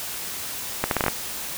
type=accelerating click train; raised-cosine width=0.5 ms; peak=-5 dBFS; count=7; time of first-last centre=0.84-1.082 s; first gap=72 ms; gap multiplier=0.76; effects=white hiss -32 dBFS RMS until 1.57 s